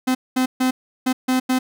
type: tone bursts at uneven times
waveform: 45% pulse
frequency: 256.8 Hz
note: C4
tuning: 32 cents flat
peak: -16 dBFS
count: 6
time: 0.07-0.15 / 0.36-0.46 / 0.6-0.71 / 1.06-1.13 / 1.28-1.4 / 1.49-1.59 s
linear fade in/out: 10 ms
effects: none